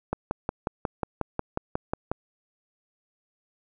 click train, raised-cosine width 1 ms, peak -12 dBFS, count 12, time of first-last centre 0.13-2.116 s, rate 5.54 Hz, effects none

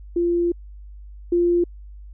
sine tone pair in turn, 345.3 / 347.5 Hz, F4 / F4, -20 / -9 cents, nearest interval unison, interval 11 cents, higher second, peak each -17 / -15 dBFS, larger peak second, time 0.16-0.52 / 1.32-1.64 s, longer first, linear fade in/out 5 ms, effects added 50 Hz sine -37 dBFS peak until 2.13 s

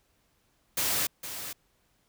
white noise with echo, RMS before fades -28 dBFS, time 0.77-1.07 s, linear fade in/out 5 ms, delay 460 ms, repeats 1, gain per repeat -10 dB, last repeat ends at 1.53 s, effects pink hiss -70 dBFS RMS until 2.08 s

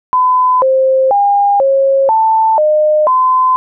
sine tone with pitch steps, 1010 / 527 / 808 / 543 / 886 / 610 / 1024 Hz, B5 / C5 / G#5 / C#5 / A5 / D#5 / C6, +39 / +12 / -48 / -36 / +12 / -34 / -38 cents, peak -7 dBFS, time 0.13-3.56 s, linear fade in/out 0 ms, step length 490 ms, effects none

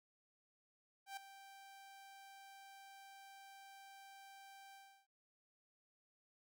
sawtooth tone with ADSR envelope, 784 Hz, G5, in tune, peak -40 dBFS, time 1.06-5.07 s, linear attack 110 ms, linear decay 4 ms, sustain -13 dB, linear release 330 ms, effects none

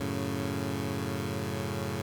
15% pulse chord, F# minor, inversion none, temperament equal, 92.5 / 110 / 138.59 Hz, F#2 / A2 / C#3, 0 / 0 / 0 cents, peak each -29 dBFS, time 0-2.02 s, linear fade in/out 5 ms, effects none

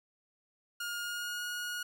sawtooth tone with pitch glide, 1421 to 1444.2 Hz, F6 to F#6, +30 to -42 cents, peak -32 dBFS, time 0.8-1.83 s, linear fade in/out 5 ms, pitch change +28 cents, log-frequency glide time 0.98-1.43 s, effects none

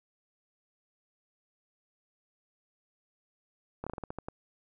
slowing click train, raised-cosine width 1 ms, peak -23 dBFS, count 9, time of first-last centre 3.84-4.285 s, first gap 26 ms, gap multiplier 1.21, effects none

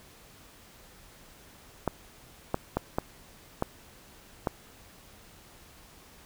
clicks, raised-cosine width 1 ms, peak -12 dBFS, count 6, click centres 1.877 / 2.544 / 2.77 / 2.985 / 3.624 / 4.472 s, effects pink hiss -54 dBFS RMS until 6.25 s

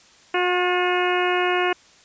harmonic tone with a mistuned harmonic, 360 Hz, F#4, 47 cents flat, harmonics 1 / 2 / 3 / 4 / 5 / 6 / 7 / 8, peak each -22 / -25 / -27 / -28 / -29 / -30 / -30 / -31 dBFS, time 0.34-1.73 s, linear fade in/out 5 ms, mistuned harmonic 5, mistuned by -32 cents, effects white hiss -52 dBFS RMS until 2.04 s + resampled to 16000 Hz

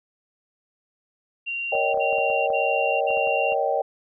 sine tone bursts, 2763 Hz, F7, 19 cents flat, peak -26 dBFS, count 4, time 1.46-3.545 s, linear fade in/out 20 ms, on 480 ms, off 55 ms
sine chord, Eb dominant seventh, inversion second, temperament just, 466.7 / 560 / 622.3 / 777.8 Hz, Bb4 / Db5 / Eb5 / G5, +2 / +18 / 0 / -14 cents, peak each -28 / -25 / -26 / -25 dBFS, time 1.72-3.82 s, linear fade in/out 5 ms
clicks, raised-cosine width 1 ms, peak -28 dBFS, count 11, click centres 1.752 / 1.944 / 1.974 / 2.128 / 2.184 / 2.302 / 2.503 / 3.106 / 3.173 / 3.273 / 3.523 s
effects none

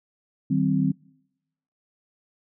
sine chord, C minor, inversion first, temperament equal with one note detuned, 155.56 / 192.3 / 261.6 Hz, Eb3 / G3 / C4, 0 / -33 / 0 cents, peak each -24 / -24 / -23 dBFS, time 0.5-0.92 s, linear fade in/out 10 ms, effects noise-tail reverb RT60 0.9 s tail -26 dB re dry

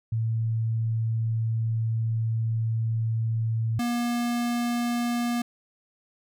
sine / square tone pair in turn, 112.8 / 239 Hz, A2 / A#3, +44 / +43 cents, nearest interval octave + minor second, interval 1299 cents, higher second, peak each -23 / -25 dBFS, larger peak first, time 0.12-3.79 / 3.79-5.42 s, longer first, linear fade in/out 5 ms, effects none

